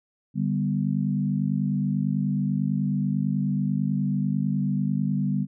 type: chord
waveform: sine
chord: G major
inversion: second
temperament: equal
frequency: 146.83 / 196 / 246.9 Hz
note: D3 / G3 / B3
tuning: 0 / 0 / 0 cents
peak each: -26 / -25 / -29 dBFS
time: 0.34-5.47 s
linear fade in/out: 50 ms
effects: none